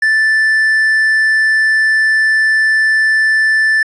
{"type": "tone", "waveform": "triangle", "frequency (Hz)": 1760, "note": "A6", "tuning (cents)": 0, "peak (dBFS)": -7, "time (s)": [0.02, 3.83], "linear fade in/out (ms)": 5, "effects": ["resampled to 22050 Hz", "8-bit"]}